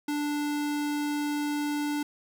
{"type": "tone", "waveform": "square", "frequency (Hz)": 293.7, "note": "D4", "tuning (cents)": 0, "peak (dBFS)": -28, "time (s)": [0.08, 2.03], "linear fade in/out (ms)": 5, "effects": []}